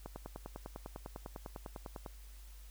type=click train; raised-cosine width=1 ms; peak=-29 dBFS; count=21; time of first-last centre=0.06-2.062 s; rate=9.99 Hz; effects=added 50 Hz sine -50 dBFS peak until 2.7 s + white hiss -62 dBFS RMS until 2.7 s